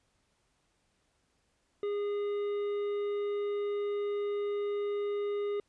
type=harmonic tone; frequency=409.7 Hz; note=G#4; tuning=24 cents flat; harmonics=1 / 3 / 5 / 7 / 9; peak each=-30 / -47 / -53 / -59 / -58 dBFS; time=1.83-5.6 s; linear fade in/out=2 ms; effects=pink hiss -74 dBFS RMS until 5.68 s + resampled to 22050 Hz